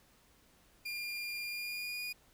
30% pulse tone with pitch glide, 2405 to 2448 Hz, D7 to D#7, +41 to -29 cents, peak -35 dBFS, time 0.85-2.13 s, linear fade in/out 10 ms, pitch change +30 cents, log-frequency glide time 1.45-2.02 s, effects pink hiss -66 dBFS RMS until 2.33 s

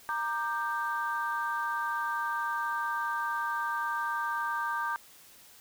sine chord, G minor, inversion first, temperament equal with one note detuned, 932.3 / 1191.7 / 1568 Hz, Bb5 / D6 / G6, 0 / +25 / 0 cents, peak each -33 dBFS, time 0.09-4.96 s, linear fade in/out 0 ms, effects tanh soft clip ceiling -21 dBFS + white hiss -55 dBFS RMS until 5.6 s

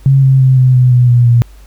sine tone with pitch steps, 136 / 133.43 / 130.91 / 128.44 / 126.02 / 123.64 / 121.3 / 119.01 Hz, C#3 / C3 / C3 / C3 / B2 / B2 / B2 / A#2, -33 / +34 / +1 / -32 / +35 / +2 / -31 / +36 cents, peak -4 dBFS, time 0.06-1.42 s, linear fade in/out 0 ms, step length 170 ms, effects added 50 Hz sine -34 dBFS peak until 1.66 s + pink hiss -47 dBFS RMS until 1.66 s

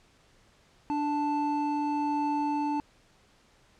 triangle tone pair together, 293.7 / 880 Hz, D4 / A5, 0 / 0 cents, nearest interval octave + perfect fifth, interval 1900 cents, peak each -27 dBFS, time 0.9-2.8 s, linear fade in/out 0 ms, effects pink hiss -62 dBFS RMS until 3.79 s + low-pass 7000 Hz 12 dB/octave

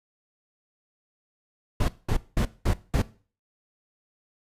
brown noise bursts, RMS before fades -22 dBFS, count 5, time 1.8-3.02 s, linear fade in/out 5 ms, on 84 ms, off 200 ms, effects noise-tail reverb RT60 0.4 s tail -19 dB re dry + resampled to 32000 Hz

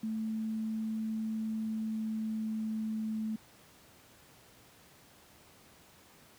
sine tone with pitch glide, 220 to 218.5 Hz, A3 to A3, 0 to -12 cents, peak -32 dBFS, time 0.03-3.36 s, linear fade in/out 5 ms, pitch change -12 cents, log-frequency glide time 1.22-3.08 s, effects pink hiss -59 dBFS RMS until 6.38 s + high-pass 80 Hz 12 dB/octave

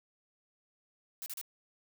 blue noise bursts, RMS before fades -41 dBFS, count 3, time 1.22-1.413 s, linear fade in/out 0 ms, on 41 ms, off 35 ms, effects none

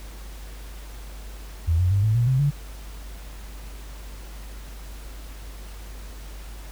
sine tone with pitch steps, 82.41 / 90.39 / 99.14 / 108.74 / 119.27 / 130.82 / 143.48 Hz, E2 / F#2 / G2 / A2 / A#2 / C3 / D3, 0 / -40 / +20 / -20 / +40 / 0 / -40 cents, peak -17 dBFS, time 1.67-2.51 s, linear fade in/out 20 ms, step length 120 ms, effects added 50 Hz sine -36 dBFS peak until 6.71 s + pink hiss -46 dBFS RMS until 6.71 s

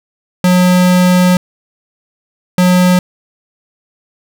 square tone bursts at uneven times, 180.9 Hz, F#3, 39 cents flat, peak -7 dBFS, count 2, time 0.44-1.37 / 2.58-2.99 s, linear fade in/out 2 ms, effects none

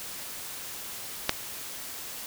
click, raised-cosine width 0.2 ms, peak -4 dBFS, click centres 1.294 s, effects white hiss -39 dBFS RMS until 2.26 s

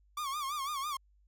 45% pulse tone with vibrato, 1143 Hz, D6, 47 cents flat, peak -34 dBFS, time 0.17-0.97 s, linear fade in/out 5 ms, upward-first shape sine, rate 6 Hz, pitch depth 120 cents each way, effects added 50 Hz sine -63 dBFS peak until 1.27 s

